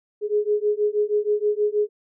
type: beating tone pair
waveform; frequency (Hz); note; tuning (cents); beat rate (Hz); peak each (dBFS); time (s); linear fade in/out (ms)
sine; 415.3 / 421.6; G#4 / G#4; 0 / +26; 6.3; -22; 0.21-1.89; 50
effects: none